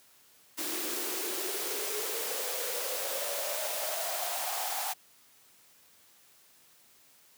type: noise with high-pass filter sweep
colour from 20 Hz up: white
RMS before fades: -34 dBFS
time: 0.57-4.94 s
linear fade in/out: 20 ms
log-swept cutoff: 320 to 790 Hz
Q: 7.9
effects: white hiss -61 dBFS RMS until 7.37 s + high-pass 80 Hz 12 dB/octave